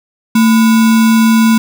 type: tone with sample-and-hold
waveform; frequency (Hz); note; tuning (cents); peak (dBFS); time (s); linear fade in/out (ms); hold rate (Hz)
sine; 224.3; A3; +34; -5; 0.35-1.58; 5; 1225
effects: none